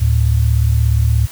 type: tone pair together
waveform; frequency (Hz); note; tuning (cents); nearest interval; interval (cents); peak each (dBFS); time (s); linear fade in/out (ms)
sine; 74.08 / 111; D2 / A2; +16 / +16; perfect fifth; 700; -13; 0-1.27; 20
effects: white hiss -36 dBFS RMS until 1.31 s